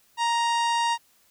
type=harmonic tone; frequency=935 Hz; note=A#5; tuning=5 cents sharp; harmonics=1 / 2 / 3 / 4 / 5 / 6 / 7 / 8 / 9 / 10; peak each=-22 / -32 / -33 / -35 / -39 / -39 / -44 / -46 / -44 / -47 dBFS; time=0.17-0.98 s; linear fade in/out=50 ms; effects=white hiss -62 dBFS RMS until 1.3 s